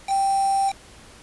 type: tone with quantisation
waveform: sine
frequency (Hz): 784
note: G5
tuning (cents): 0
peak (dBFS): -18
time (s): 0.07-0.73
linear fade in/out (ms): 50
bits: 5
effects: pink hiss -47 dBFS RMS until 1.22 s + resampled to 24000 Hz